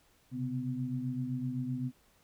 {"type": "tone cluster", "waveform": "sine", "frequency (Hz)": [127.8, 135.6, 251.6], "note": ["C3", "C#3", "B3"], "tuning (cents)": [-40, -38, 32], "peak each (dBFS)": [-38, -38, -35], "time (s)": [0.31, 1.92], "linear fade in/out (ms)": 50, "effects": ["pink hiss -67 dBFS RMS until 2.23 s"]}